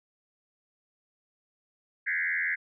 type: tone with frequency modulation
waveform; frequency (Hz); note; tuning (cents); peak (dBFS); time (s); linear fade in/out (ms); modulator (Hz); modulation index
sine; 1864.7; A#6; 0; -26; 2.06-2.56; 20; 85.5; 3.3
effects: none